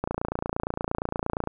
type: click train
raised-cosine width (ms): 1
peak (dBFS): -13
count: 42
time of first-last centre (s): 0.04-1.474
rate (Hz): 28.6
effects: none